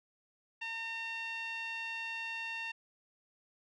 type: tone with low-pass filter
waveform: 5% pulse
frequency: 910 Hz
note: A#5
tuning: 42 cents flat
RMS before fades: -40 dBFS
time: 0.61-2.72 s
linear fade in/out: 10 ms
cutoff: 2500 Hz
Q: 3.6
effects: none